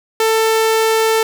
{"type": "tone", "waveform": "sawtooth", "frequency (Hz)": 444.4, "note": "A4", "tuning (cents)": 17, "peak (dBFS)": -8, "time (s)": [0.2, 1.23], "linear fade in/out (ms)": 2, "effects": []}